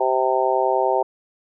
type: harmonic tone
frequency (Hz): 130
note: C3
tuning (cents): -11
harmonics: 3 / 4 / 5 / 6 / 7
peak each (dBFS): -23 / -23 / -23 / -23 / -23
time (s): 0-1.03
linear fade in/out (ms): 10
effects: none